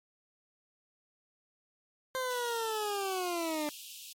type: linear sweep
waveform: 20% pulse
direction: down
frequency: 523.3 to 293.7 Hz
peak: -27 dBFS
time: 2.15-3.69 s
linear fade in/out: 0 ms
type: high-pass noise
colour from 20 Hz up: pink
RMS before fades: -47 dBFS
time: 2.3-4.13 s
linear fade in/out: 5 ms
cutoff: 2600 Hz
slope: 96 dB/octave
effects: MP3 64 kbps